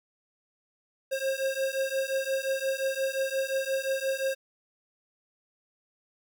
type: beating tone pair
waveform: square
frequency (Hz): 533 / 538.7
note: C5 / C#5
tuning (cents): +32 / -50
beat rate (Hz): 5.7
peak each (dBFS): -31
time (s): 1.11-4.35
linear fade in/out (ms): 20
effects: none